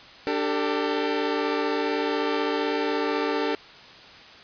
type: chord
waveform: sawtooth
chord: D suspended fourth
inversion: none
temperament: equal with one note detuned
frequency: 293.7 / 392 / 447.9 Hz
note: D4 / G4 / A4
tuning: 0 / 0 / +31 cents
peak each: -24 / -25 / -23 dBFS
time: 0.27-3.55 s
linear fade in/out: 0 ms
effects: white hiss -46 dBFS RMS until 4.43 s + resampled to 11025 Hz